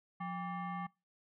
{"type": "tone with frequency modulation", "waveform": "sine", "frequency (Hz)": 178, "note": "F3", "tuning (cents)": 33, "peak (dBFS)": -37, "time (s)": [0.2, 0.87], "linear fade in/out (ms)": 10, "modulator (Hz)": 978, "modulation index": 1.2, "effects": ["noise-tail reverb RT60 0.3 s tail -26 dB re dry"]}